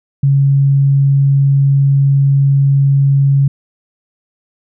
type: tone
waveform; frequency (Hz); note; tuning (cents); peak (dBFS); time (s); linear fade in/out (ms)
sine; 138.59; C#3; 0; -7; 0.23-3.48; 5
effects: none